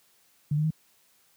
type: tone with pitch steps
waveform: sine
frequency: 147.7 / 152.56 / 157.57 Hz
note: D3 / D#3 / D#3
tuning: +10 / -34 / +22 cents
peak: -22 dBFS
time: 0.51-0.705 s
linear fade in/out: 5 ms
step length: 65 ms
effects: white hiss -64 dBFS RMS until 1.36 s + high-pass 80 Hz 12 dB/octave